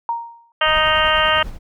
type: tone with exponential decay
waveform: sine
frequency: 932.3 Hz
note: A#5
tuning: in tune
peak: -16 dBFS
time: 0.09-0.52 s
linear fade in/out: 1 ms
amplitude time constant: 92 ms
type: harmonic tone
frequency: 311.1 Hz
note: D#4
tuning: in tune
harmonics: 2 / 3 / 4 / 5 / 6 / 7 / 8 / 9 / 10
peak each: -21 / -23 / -19 / -22 / -22 / -28 / -31 / -21 / -23 dBFS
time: 0.61-1.43 s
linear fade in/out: 5 ms
type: noise with tremolo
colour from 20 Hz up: brown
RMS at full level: -29 dBFS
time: 0.65-1.59 s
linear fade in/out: 50 ms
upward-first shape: sine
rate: 10 Hz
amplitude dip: 50%
effects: none